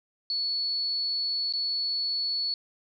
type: tone with dropouts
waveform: sine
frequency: 4415 Hz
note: C#8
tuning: 8 cents flat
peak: -26 dBFS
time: 0.3-2.54 s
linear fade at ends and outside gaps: 1 ms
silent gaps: 1.525-1.536 s
effects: none